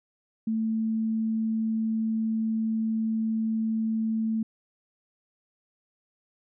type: tone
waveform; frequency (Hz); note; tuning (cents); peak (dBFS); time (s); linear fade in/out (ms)
sine; 221.9; A3; +15; -24; 0.47-4.43; 5
effects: none